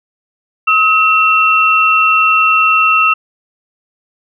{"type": "tone pair together", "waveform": "sine", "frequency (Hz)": [1279, 2710], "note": ["D#6", "E7"], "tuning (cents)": [47, 47], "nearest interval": "octave + minor second", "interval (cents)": 1300, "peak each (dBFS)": -10, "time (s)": [0.67, 3.14], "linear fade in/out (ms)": 10, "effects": []}